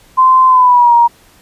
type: tone with pitch glide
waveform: sine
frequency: 1035 to 943.6 Hz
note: C6 to A#5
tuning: -19 to +21 cents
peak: -4 dBFS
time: 0.17-1.08 s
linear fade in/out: 20 ms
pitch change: -160 cents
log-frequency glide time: 0.47-0.94 s
effects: pink hiss -46 dBFS RMS until 1.41 s + resampled to 32000 Hz